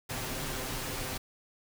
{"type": "noise with comb filter", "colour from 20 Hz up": "pink", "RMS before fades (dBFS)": -36, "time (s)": [0.09, 1.18], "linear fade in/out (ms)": 10, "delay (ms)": 7.7, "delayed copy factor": 0.55, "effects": []}